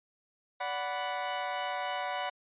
sawtooth chord, B minor, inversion first, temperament equal with one note detuned, 579.6 / 740 / 987.8 Hz, D5 / F#5 / B5, -23 / 0 / 0 cents, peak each -35 / -31 / -33 dBFS, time 0.6-2.3 s, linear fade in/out 10 ms, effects resampled to 8000 Hz

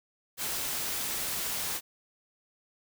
white noise, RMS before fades -33 dBFS, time 0.37-1.81 s, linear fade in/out 50 ms, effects none

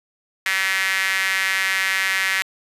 sawtooth tone with high-pass filter, 191.1 Hz, G3, 44 cents flat, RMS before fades -21 dBFS, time 0.46-2.42 s, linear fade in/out 0 ms, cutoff 1900 Hz, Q 3.9, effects resampled to 32000 Hz

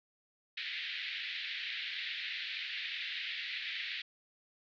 pink band-pass noise, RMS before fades -40 dBFS, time 0.57-4.02 s, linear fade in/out 5 ms, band 1800 to 4100 Hz, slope 48 dB/octave, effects none

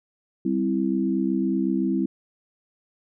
sine chord, C major, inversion second, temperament equal, 196 / 261.6 / 329.6 Hz, G3 / C4 / E4, 0 / 0 / 0 cents, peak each -25 dBFS, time 0.45-2.06 s, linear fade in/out 5 ms, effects none

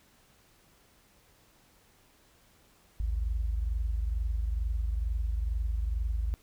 sine tone pair together, 54.28 / 76.5 Hz, A1 / D#2, -23 / -29 cents, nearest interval tritone, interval 594 cents, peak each -28 / -36 dBFS, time 3-6.34 s, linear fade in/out 0 ms, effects pink hiss -63 dBFS RMS until 6.42 s

